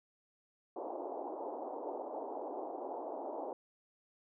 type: band-pass noise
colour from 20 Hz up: white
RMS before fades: -42 dBFS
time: 0.76-3.53 s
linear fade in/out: 2 ms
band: 290 to 880 Hz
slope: 48 dB/octave
effects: none